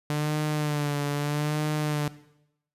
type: tone with vibrato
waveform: sawtooth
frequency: 148.2 Hz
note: D3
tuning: 16 cents sharp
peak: -21 dBFS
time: 0.1-2.08 s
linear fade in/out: 0 ms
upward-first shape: sine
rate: 0.79 Hz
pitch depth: 46 cents each way
effects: noise-tail reverb RT60 0.8 s tail -17 dB re dry + resampled to 32000 Hz